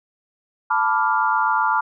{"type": "chord", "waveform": "sine", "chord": "B half-diminished seventh", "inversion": "third", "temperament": "equal", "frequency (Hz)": [880, 987.8, 1174.7, 1396.9], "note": ["A5", "B5", "D6", "F6"], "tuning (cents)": [0, 0, 0, 0], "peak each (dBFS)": [-21, -22, -23, -22], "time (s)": [0.7, 1.81], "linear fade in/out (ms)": 10, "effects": []}